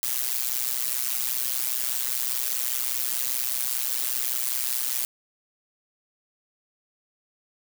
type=noise with amplitude modulation; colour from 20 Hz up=blue; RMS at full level=-23 dBFS; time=0.03-5.05 s; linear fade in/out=0 ms; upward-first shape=sine; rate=125 Hz; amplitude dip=100%; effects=none